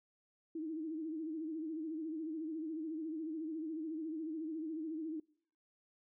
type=tone with vibrato; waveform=sine; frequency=316.9 Hz; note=D#4; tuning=32 cents sharp; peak=-38 dBFS; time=0.55-5.2 s; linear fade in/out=5 ms; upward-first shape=sine; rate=14 Hz; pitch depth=77 cents each way; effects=noise-tail reverb RT60 0.7 s tail -26 dB re dry

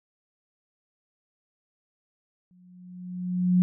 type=tone with exponential growth; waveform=sine; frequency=180.4 Hz; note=F#3; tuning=44 cents flat; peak=-15 dBFS; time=2.51-3.62 s; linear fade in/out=0 ms; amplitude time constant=240 ms; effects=none

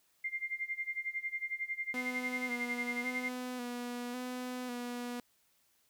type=tone with tremolo; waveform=sine; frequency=2100 Hz; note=C7; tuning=6 cents sharp; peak=-32 dBFS; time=0.24-3.29 s; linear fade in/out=5 ms; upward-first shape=sine; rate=11 Hz; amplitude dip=90%
type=tone with vibrato; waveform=sawtooth; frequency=246.9 Hz; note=B3; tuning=in tune; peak=-34 dBFS; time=1.94-5.2 s; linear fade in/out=2 ms; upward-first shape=square; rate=0.91 Hz; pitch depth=27 cents each way
effects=white hiss -72 dBFS RMS until 5.89 s

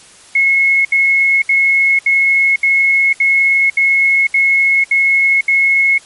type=tone bursts; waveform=sine; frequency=2177 Hz; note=C#7; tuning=32 cents flat; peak=-8 dBFS; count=10; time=0.35-5.98 s; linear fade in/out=5 ms; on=500 ms; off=70 ms; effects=white hiss -41 dBFS RMS until 6.05 s + MP3 48 kbps

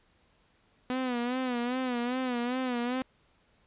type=tone with vibrato; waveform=sawtooth; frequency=248.7 Hz; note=B3; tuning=12 cents sharp; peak=-25 dBFS; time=0.9-3.02 s; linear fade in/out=0 ms; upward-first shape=sine; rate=2.5 Hz; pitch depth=78 cents each way; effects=pink hiss -67 dBFS RMS until 3.66 s + resampled to 8000 Hz

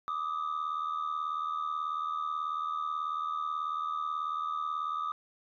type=tone pair together; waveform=sine; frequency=1180 / 1258.3 Hz; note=D6 / D#6; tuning=+8 / +19 cents; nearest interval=minor second; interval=111 cents; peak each=-32 / -32 dBFS; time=0.08-5.12 s; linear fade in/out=0 ms; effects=tanh soft clip ceiling -28 dBFS

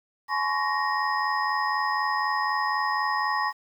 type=tone cluster; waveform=sine; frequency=848 / 1024 / 1108 / 1869 / 5080 Hz; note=G#5 / C6 / C#6 / A#6 / D#8; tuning=+36 / -38 / -1 / +4 / +35 cents; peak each=-29 / -30 / -28 / -29 / -37 dBFS; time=0.28-3.53 s; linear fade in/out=50 ms; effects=9-bit

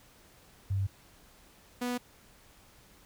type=tone pair in turn; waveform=sine / sawtooth; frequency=97.5 / 245.7 Hz; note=G2 / B3; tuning=-9 / -9 cents; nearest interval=octave + major third; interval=1600 cents; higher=second; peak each=-27 dBFS; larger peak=neither; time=0.7-0.87 / 1.81-1.98 s; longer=neither; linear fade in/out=10 ms; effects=pink hiss -59 dBFS RMS until 3.05 s

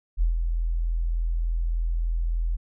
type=tone with ADSR envelope; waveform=sine; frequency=41.7 Hz; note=E1; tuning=21 cents sharp; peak=-17 dBFS; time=0.17-2.57 s; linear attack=44 ms; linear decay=130 ms; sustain=-5 dB; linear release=20 ms; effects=none

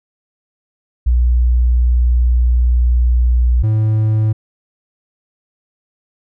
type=tone pair in turn; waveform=sine / triangle; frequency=60.6 / 108.7 Hz; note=B1 / A2; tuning=-32 / -21 cents; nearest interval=minor seventh; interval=1011 cents; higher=second; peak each=-9 dBFS; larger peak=neither; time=1.06-3.63 / 3.63-4.33 s; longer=first; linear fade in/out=10 ms; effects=none

